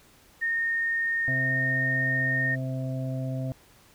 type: tone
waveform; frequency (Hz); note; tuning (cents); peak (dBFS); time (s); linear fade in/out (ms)
sine; 1838; A#6; -25; -24; 0.41-2.56; 20
type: harmonic tone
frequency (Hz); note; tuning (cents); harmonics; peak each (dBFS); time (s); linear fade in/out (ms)
130.81; C3; 0; 1 / 2 / 4 / 5; -29 / -35 / -42 / -39; 1.28-3.52; 0
effects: pink hiss -57 dBFS RMS until 3.94 s